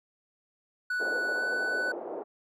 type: tone with pitch glide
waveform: triangle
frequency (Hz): 1480 to 1492.9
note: F#6 to F#6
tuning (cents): 0 to +15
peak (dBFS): -26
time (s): 0.9-1.92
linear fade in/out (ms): 5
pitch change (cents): +15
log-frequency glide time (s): 1.35-1.42
type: band-pass noise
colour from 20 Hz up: white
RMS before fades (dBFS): -37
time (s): 0.99-2.24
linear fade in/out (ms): 20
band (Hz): 350 to 650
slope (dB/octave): 24
effects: none